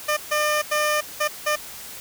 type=tone bursts at uneven times; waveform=15% pulse; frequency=602 Hz; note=D5; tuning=43 cents sharp; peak=-13 dBFS; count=5; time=0.08-0.17 / 0.31-0.62 / 0.71-1.01 / 1.2-1.28 / 1.46-1.56 s; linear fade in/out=10 ms; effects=white hiss -38 dBFS RMS until 2 s